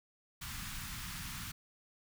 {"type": "band-stop noise", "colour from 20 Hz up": "pink", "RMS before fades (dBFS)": -43, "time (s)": [0.41, 1.52], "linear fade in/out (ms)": 10, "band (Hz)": [210, 1100], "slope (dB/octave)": 24, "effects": []}